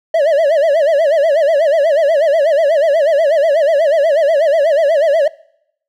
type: tone with vibrato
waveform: triangle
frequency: 608 Hz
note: D#5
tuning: 40 cents flat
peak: -7 dBFS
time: 0.14-5.28 s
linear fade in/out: 5 ms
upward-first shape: sine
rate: 8.2 Hz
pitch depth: 170 cents each way
effects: noise-tail reverb RT60 0.7 s tail -22 dB re dry